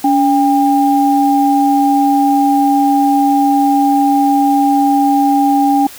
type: tone pair together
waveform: sine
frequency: 283.6 / 800 Hz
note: C#4 / G5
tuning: +40 / +35 cents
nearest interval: octave + tritone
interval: 1795 cents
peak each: -11 dBFS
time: 0.04-5.87 s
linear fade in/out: 5 ms
effects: white hiss -34 dBFS RMS until 5.98 s